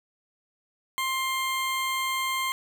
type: tone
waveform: 20% pulse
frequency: 1055 Hz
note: C6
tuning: 14 cents sharp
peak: -21 dBFS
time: 0.98-2.52 s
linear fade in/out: 0 ms
effects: none